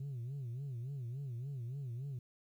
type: tone with vibrato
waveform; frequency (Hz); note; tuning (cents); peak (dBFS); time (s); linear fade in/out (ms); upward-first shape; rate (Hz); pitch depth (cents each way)
sine; 128.9; C3; -26; -37; 0-2.19; 5; sine; 3.5; 180
effects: tanh soft clip ceiling -38 dBFS + 12-bit